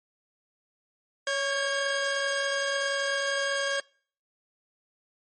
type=tone pair together; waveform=sawtooth; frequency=557 / 1620.7 Hz; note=C#5 / G#6; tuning=+8 / -43 cents; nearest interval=octave + tritone; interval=1849 cents; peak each=-25 dBFS; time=1.27-3.8 s; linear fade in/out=2 ms; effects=noise-tail reverb RT60 0.5 s tail -26 dB re dry + MP3 32 kbps